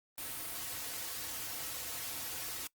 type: noise with comb filter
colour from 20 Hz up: white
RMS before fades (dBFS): -41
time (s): 0.18-2.67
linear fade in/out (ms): 0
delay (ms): 5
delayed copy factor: -0.9
effects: noise-tail reverb RT60 0.1 s tail -22 dB re dry + Opus 32 kbps